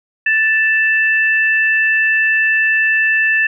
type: tone pair together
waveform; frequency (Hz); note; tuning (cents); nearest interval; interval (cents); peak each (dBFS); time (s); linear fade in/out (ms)
sine; 1760 / 2650; A6 / E7; 0 / +9; perfect fifth; 709; -12 / -17; 0.26-3.47; 5
effects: none